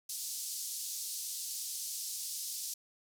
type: band-pass noise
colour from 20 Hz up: pink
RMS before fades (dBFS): -40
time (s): 0.09-2.74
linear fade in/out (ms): 5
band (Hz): 4800 to 14000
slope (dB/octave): 24
effects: none